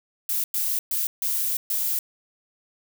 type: noise bursts at uneven times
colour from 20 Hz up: violet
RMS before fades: -25 dBFS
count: 5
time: 0.29-0.44 / 0.54-0.79 / 0.91-1.07 / 1.22-1.57 / 1.7-1.99 s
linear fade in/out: 2 ms
effects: none